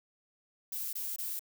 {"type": "noise bursts", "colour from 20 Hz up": "violet", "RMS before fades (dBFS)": -37, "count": 3, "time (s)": [0.72, 1.394], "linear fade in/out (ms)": 5, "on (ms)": 210, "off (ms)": 22, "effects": []}